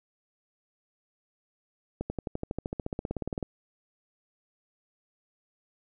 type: accelerating click train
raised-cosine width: 2 ms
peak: -18 dBFS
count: 22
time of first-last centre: 2.01-3.428 s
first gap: 90 ms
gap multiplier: 0.97
effects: none